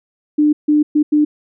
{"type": "tone bursts at uneven times", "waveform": "sine", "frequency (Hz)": 299.3, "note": "D4", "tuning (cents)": 33, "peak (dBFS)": -9, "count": 4, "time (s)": [[0.38, 0.53], [0.68, 0.83], [0.95, 1.03], [1.12, 1.25]], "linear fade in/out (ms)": 10, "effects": []}